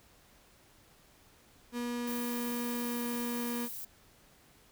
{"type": "tone with pitch glide", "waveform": "35% pulse", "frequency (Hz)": [240.8, 239], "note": ["B3", "A#3"], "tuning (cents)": [-44, 43], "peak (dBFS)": -32, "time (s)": [1.72, 3.69], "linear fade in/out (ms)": 50, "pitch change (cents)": -13, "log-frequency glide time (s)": [1.94, 3.49]}
{"type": "noise", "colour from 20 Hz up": "violet", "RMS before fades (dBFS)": -42, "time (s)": [2.07, 3.85], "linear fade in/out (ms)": 5}
{"effects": ["pink hiss -62 dBFS RMS until 4.71 s"]}